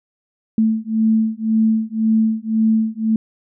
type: beating tone pair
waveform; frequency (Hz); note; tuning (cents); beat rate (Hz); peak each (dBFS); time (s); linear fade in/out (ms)
sine; 220 / 221.9; A3 / A3; 0 / +15; 1.9; -17; 0.58-3.16; 2
effects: none